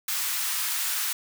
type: high-pass noise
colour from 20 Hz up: white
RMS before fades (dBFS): -28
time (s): 0.08-1.13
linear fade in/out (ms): 5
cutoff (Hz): 980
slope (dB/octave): 24
effects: none